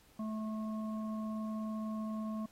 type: harmonic tone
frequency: 217.3 Hz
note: A3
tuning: 21 cents flat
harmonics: 1 / 3 / 5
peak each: -36 / -48 / -48 dBFS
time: 0.19-2.46 s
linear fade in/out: 5 ms
effects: pink hiss -65 dBFS RMS until 2.51 s + AAC 48 kbps